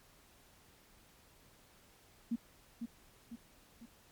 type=tone with echo; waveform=sine; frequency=233.1 Hz; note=A#3; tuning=in tune; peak=-31 dBFS; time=2.31-2.36 s; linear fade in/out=10 ms; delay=500 ms; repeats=3; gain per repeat=-6 dB; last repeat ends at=3.86 s; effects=pink hiss -64 dBFS RMS until 4.11 s + MP3 96 kbps